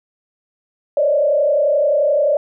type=tone with frequency modulation; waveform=sine; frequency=584 Hz; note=D5; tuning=10 cents flat; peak=-12 dBFS; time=0.97-2.37 s; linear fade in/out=2 ms; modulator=31.5 Hz; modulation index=1.2; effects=none